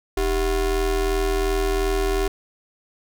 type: ring-modulated tone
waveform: square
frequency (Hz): 174.61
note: F3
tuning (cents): 0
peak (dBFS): -17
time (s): 0.17-2.28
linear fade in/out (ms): 5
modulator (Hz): 216
effects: none

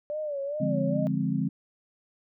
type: tone with vibrato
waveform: sine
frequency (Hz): 583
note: D5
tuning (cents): -13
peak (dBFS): -29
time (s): 0.1-1.07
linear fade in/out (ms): 0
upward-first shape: sine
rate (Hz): 2.4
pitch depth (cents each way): 100
type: chord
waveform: sine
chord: D half-diminished seventh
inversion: none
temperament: equal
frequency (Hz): 146.83 / 174.61 / 207.7 / 261.6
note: D3 / F3 / Ab3 / C4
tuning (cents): 0 / 0 / 0 / 0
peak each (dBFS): -30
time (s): 0.6-1.49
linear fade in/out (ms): 10
effects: none

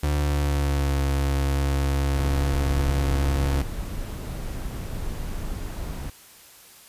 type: tone with pitch glide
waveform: 35% pulse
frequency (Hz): 73.42 to 69.42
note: D2 to C#2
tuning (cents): 0 to +3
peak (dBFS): -19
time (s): 0.03-3.62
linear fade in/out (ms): 5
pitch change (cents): -97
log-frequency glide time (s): 0.14-0.99
type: noise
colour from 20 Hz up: brown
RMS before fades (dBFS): -31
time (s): 2.15-6.1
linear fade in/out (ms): 5
effects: white hiss -49 dBFS RMS until 6.88 s + resampled to 32000 Hz

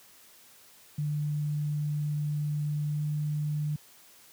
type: tone with pitch glide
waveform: sine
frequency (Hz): 148.6 to 149.98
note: D3 to D3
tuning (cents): +21 to +37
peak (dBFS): -27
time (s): 0.98-3.76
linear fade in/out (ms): 5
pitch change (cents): +16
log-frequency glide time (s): 2.94-3.01
effects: white hiss -56 dBFS RMS until 4.32 s + high-pass 80 Hz 12 dB/octave

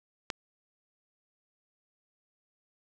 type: click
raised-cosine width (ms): 0.2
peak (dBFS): -14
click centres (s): 0.302
effects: none

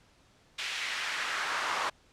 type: noise with high-pass filter sweep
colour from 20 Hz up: brown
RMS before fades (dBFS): -33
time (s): 0.58-1.9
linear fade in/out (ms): 10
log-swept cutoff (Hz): 2600 to 1000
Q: 1.6
effects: pink hiss -63 dBFS RMS until 2.12 s + low-pass 7000 Hz 12 dB/octave

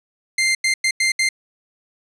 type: tone bursts at uneven times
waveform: sawtooth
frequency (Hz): 2093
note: C7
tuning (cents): 0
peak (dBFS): -12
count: 5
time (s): 0.38-0.55 / 0.64-0.74 / 0.84-0.91 / 1-1.12 / 1.19-1.29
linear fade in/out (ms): 5
effects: resampled to 24000 Hz

